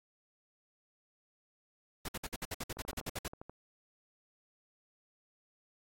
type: noise bursts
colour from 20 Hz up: pink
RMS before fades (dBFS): -39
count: 14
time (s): 2.05-3.281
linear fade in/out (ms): 5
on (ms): 35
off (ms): 57
type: click train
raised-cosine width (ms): 1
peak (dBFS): -32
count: 10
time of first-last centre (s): 2.77-3.496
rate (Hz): 12.4
effects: AAC 64 kbps